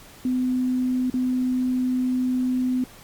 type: tone with dropouts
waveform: sine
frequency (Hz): 253.5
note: B3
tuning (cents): +45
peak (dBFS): -20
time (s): 0.25-2.84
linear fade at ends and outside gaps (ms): 2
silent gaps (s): 1.1-1.14
effects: pink hiss -47 dBFS RMS until 3.03 s + Opus 48 kbps